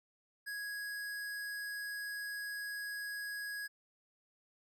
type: tone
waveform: square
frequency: 1661.2 Hz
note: G#6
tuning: in tune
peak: -40 dBFS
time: 0.46-3.68 s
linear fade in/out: 20 ms
effects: none